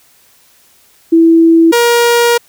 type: tone pair in turn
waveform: sine / sawtooth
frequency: 329.6 / 473.8 Hz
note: E4 / A#4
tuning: 0 / +28 cents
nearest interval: tritone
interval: 628 cents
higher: second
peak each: -3 dBFS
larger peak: neither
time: 1.12-1.72 / 1.72-2.38 s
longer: second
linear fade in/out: 10 ms
effects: white hiss -48 dBFS RMS until 2.48 s